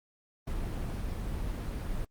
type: noise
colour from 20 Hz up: brown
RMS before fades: -34 dBFS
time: 0.47-2.05 s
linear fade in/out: 5 ms
effects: Opus 24 kbps